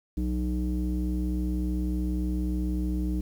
square tone with low-pass filter, 61.74 Hz, B1, in tune, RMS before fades -28 dBFS, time 0.17-3.21 s, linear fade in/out 5 ms, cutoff 270 Hz, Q 8.7, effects 9-bit

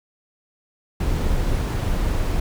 brown noise, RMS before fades -21 dBFS, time 1-2.4 s, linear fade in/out 5 ms, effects none

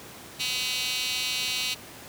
15% pulse tone with high-pass filter, 252.9 Hz, B3, 41 cents sharp, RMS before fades -29 dBFS, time 0.39-1.75 s, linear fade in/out 20 ms, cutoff 3300 Hz, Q 3.7, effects pink hiss -44 dBFS RMS until 2.08 s + high-pass 100 Hz 12 dB/octave

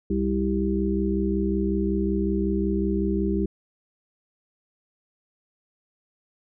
harmonic tone, 65.41 Hz, C2, in tune, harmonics 1 / 3 / 5 / 6, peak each -28 / -25 / -27 / -28 dBFS, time 0.1-3.46 s, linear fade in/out 5 ms, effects none

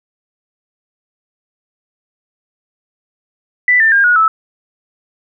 sine tone with pitch steps, 1983 / 1787.2 / 1610.7 / 1451.6 / 1308.3 Hz, B6 / A6 / G6 / F#6 / E6, +7 / +27 / +47 / -34 / -13 cents, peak -7 dBFS, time 3.68-4.28 s, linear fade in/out 2 ms, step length 120 ms, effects none

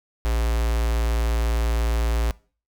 square tone with notch filter, 57.1 Hz, A#1, 35 cents flat, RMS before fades -22 dBFS, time 0.25-2.31 s, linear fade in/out 0 ms, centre 200 Hz, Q 1.1, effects noise-tail reverb RT60 0.4 s tail -22 dB re dry

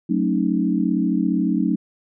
sine chord, D# half-diminished seventh, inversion first, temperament equal with one note detuned, 185 / 220 / 273.5 / 311.1 Hz, F#3 / A3 / C#4 / D#4, 0 / 0 / -23 / 0 cents, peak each -22 / -23 / -23 / -23 dBFS, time 0.09-1.76 s, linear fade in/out 10 ms, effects none

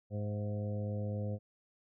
harmonic tone with a mistuned harmonic, 103.83 Hz, G#2, in tune, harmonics 1 / 2 / 3 / 4 / 5 / 6 / 7, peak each -35 / -41 / -51 / -50 / -43 / -53 / -57 dBFS, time 0.1-1.39 s, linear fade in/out 50 ms, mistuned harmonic 6, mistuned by +43 cents, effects none

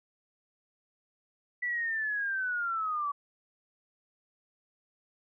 sine linear sweep, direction down, 1975.5 to 1130 Hz, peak -29 dBFS, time 1.62-3.12 s, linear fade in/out 10 ms, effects none

